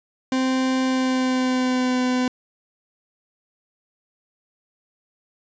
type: tone with pitch glide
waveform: 40% pulse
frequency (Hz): 260.1 to 252.3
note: C4 to B3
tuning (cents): -10 to +37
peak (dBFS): -18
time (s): 0.32-2.28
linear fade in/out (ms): 2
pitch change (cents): -53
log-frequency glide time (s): 0.84-2.01
effects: resampled to 16000 Hz + 9-bit